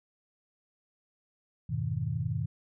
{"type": "chord", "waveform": "sine", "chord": "F half-diminished seventh", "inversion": "none", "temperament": "just", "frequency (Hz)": [87.31, 104.77, 125.72, 157.15], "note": ["F2", "Ab2", "Cb3", "Eb3"], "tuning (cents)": [0, 16, 31, 18], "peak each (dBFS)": [-39, -34, -33, -34], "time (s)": [1.69, 2.46], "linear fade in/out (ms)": 10, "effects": []}